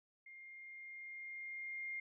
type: tone with level ramp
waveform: sine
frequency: 2119 Hz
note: C7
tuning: 21 cents sharp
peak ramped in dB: -53 to -40 dBFS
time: 0.26-2 s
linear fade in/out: 5 ms
effects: none